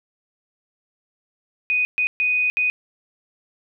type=tone bursts at uneven times; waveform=sine; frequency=2489 Hz; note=D#7; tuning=in tune; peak=-17 dBFS; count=4; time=1.7-1.85 / 1.98-2.07 / 2.2-2.5 / 2.57-2.7 s; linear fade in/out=0 ms; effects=none